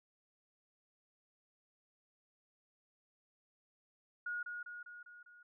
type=tone with echo; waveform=sine; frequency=1442 Hz; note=F#6; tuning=45 cents flat; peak=-37 dBFS; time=4.26-4.43 s; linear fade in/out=5 ms; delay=200 ms; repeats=5; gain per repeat=-4 dB; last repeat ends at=5.43 s; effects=none